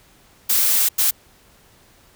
blue noise bursts at uneven times, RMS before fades -17 dBFS, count 2, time 0.49-0.89 / 0.98-1.11 s, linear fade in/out 10 ms, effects pink hiss -53 dBFS RMS until 2.15 s

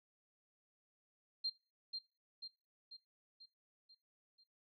sine tone with echo, 4186 Hz, C8, in tune, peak -35 dBFS, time 1.44-1.5 s, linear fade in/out 10 ms, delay 490 ms, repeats 6, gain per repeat -5 dB, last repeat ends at 4.44 s, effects noise-tail reverb RT60 0.3 s tail -19 dB re dry

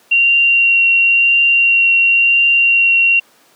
sine tone with vibrato, 2757 Hz, F7, 23 cents flat, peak -8 dBFS, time 0.11-3.2 s, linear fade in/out 10 ms, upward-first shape triangle, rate 0.96 Hz, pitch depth 11 cents each way, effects pink hiss -50 dBFS RMS until 3.55 s + high-pass 300 Hz 12 dB/octave

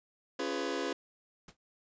sawtooth chord, C# dominant seventh, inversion none, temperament just, 277.2 / 346.5 / 415.8 / 498.9 Hz, C#4 / E#4 / G#4 / B4, 0 / -14 / +2 / +17 cents, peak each -34 dBFS, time 0.39-0.93 s, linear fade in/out 5 ms
pink noise with exponential decay, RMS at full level -46 dBFS, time 1.48-1.57 s, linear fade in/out 5 ms, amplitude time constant 18 ms
effects resampled to 16000 Hz

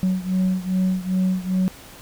sine beating tone pair, 185 / 187.5 Hz, F#3 / F#3, 0 / +23 cents, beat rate 2.5 Hz, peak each -19 / -21 dBFS, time 0.03-1.68 s, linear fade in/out 0 ms, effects tanh soft clip ceiling -15 dBFS + pink hiss -43 dBFS RMS until 2.01 s

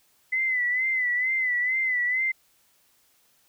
sine tone with vibrato, 2016 Hz, B6, 35 cents sharp, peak -22 dBFS, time 0.32-2.32 s, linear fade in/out 10 ms, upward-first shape sine, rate 2.2 Hz, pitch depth 64 cents each way, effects white hiss -64 dBFS RMS until 3.48 s

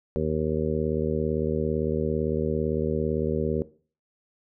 harmonic tone, 77.78 Hz, D#2, in tune, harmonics 1 / 2 / 3 / 4 / 5 / 6 / 7, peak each -32 / -30 / -30 / -38 / -29 / -29 / -33 dBFS, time 0.16-3.62 s, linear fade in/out 0 ms, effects noise-tail reverb RT60 0.4 s tail -18 dB re dry

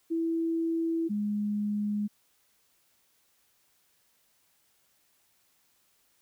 sine tone pair in turn, 329.6 / 207.6 Hz, E4 / G#3, 0 / 0 cents, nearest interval minor sixth, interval 800 cents, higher first, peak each -26 / -27 dBFS, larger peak first, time 0.1-1.09 / 1.09-2.08 s, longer neither, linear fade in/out 20 ms, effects white hiss -69 dBFS RMS until 6.21 s

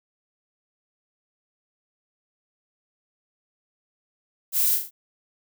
violet noise with echo, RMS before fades -22 dBFS, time 4.52-4.79 s, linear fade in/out 50 ms, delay 40 ms, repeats 3, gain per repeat -6 dB, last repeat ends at 4.91 s, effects none

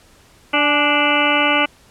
harmonic tone with a mistuned harmonic, 293.7 Hz, D4, in tune, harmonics 1 / 2 / 3 / 4 / 5 / 7 / 8 / 9 / 10, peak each -22 / -22 / -22 / -22 / -22 / -22 / -22 / -22 / -22 dBFS, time 0.53-1.66 s, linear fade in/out 10 ms, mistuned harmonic 3, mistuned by -49 cents, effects pink hiss -50 dBFS RMS until 1.9 s + low-pass 11000 Hz 12 dB/octave

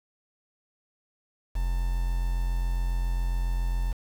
triangle tone with quantisation, 43.65 Hz, F1, in tune, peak -22 dBFS, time 1.55-3.93 s, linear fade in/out 10 ms, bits 7, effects none

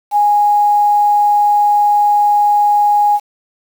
sine tone with quantisation, 827 Hz, G#5, 8 cents flat, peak -8 dBFS, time 0.11-3.2 s, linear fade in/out 50 ms, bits 6, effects none

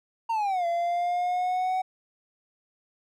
triangle exponential two-way sweep, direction down then up, 932.3 to 681 to 751 Hz, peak -22 dBFS, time 0.29-1.82 s, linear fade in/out 10 ms, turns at 0.66 s, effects none

